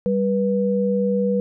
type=tone pair together; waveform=sine; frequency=196 / 487.4 Hz; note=G3 / B4; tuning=0 / -23 cents; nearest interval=octave + major third; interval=1577 cents; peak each=-20 dBFS; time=0.06-1.4 s; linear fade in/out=0 ms; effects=none